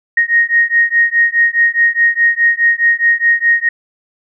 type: beating tone pair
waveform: sine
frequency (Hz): 1864.7 / 1869.5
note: A#6 / A#6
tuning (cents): 0 / +4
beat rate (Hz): 4.8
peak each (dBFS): -12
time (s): 0.17-3.69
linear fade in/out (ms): 5
effects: none